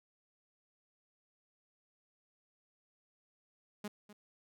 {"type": "tone with echo", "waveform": "sawtooth", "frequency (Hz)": 207.7, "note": "G#3", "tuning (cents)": 0, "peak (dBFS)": -35, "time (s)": [3.84, 3.88], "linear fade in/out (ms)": 5, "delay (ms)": 250, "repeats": 1, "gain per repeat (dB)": -14, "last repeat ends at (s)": 4.13, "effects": []}